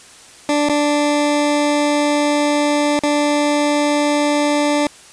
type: tone with dropouts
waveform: 20% pulse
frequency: 293.4 Hz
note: D4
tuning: 2 cents flat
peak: -9 dBFS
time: 0.49-4.87 s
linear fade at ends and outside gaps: 1 ms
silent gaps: 0.688-0.695 / 2.992-3.035 s
effects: white hiss -42 dBFS RMS until 5.12 s + resampled to 22050 Hz